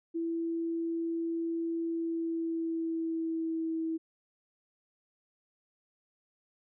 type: tone with pitch glide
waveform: sine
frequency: 332.2 to 324.1 Hz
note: E4 to E4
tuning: +13 to -29 cents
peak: -30 dBFS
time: 0.14-3.98 s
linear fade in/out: 20 ms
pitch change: -42 cents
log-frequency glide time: 1.83-3.79 s
effects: none